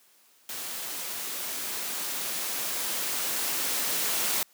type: noise with level ramp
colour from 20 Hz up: white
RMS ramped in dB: -36 to -27 dBFS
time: 0.49-4.43 s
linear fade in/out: 2 ms
effects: white hiss -61 dBFS RMS until 4.53 s + high-pass 200 Hz 12 dB/octave